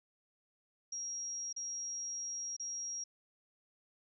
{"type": "tone with dropouts", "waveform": "sine", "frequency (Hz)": 5640, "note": "F8", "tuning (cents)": 16, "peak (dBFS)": -38, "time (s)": [0.92, 3.04], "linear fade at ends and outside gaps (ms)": 5, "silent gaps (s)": [[1.528, 1.563], [2.566, 2.597]], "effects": []}